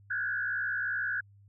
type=tone with frequency modulation; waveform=sine; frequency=1568 Hz; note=G6; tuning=in tune; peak=-29 dBFS; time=0.1-1.21 s; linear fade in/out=10 ms; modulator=62.8 Hz; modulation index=1.8; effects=added 100 Hz sine -55 dBFS peak until 1.48 s